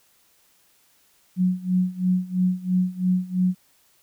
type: tone with tremolo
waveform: sine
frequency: 183 Hz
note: F#3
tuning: 19 cents flat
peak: -16 dBFS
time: 1.36-3.55 s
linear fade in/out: 50 ms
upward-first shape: sine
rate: 3 Hz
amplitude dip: 90%
effects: white hiss -61 dBFS RMS until 4.02 s